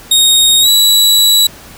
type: tone with pitch glide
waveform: sawtooth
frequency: 3730 to 3918 Hz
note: A#7 to B7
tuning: 0 to -15 cents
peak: -3 dBFS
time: 0.11-1.47 s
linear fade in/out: 5 ms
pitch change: +85 cents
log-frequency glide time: 0.61-0.68 s
effects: pink hiss -35 dBFS RMS until 1.77 s